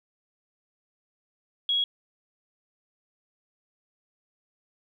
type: tone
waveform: sine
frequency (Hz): 3320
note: G#7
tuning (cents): -1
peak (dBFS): -22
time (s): 1.69-1.84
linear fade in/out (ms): 2
effects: 10-bit